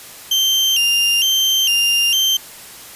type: tone with vibrato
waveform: 35% pulse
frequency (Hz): 2960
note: F#7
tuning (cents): 0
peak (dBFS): -11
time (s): 0.31-2.37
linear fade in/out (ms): 5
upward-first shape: square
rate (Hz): 1.1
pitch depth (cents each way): 97
effects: white hiss -37 dBFS RMS until 2.95 s + resampled to 32000 Hz